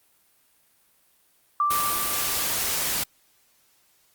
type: tone with exponential decay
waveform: sine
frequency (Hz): 1174.7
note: D6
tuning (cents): 0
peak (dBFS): -18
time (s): 1.6-2.98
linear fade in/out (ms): 2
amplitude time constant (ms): 300
type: noise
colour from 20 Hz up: white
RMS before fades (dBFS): -26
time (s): 1.7-3.04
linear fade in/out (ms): 10
effects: white hiss -63 dBFS RMS until 4.14 s + Opus 32 kbps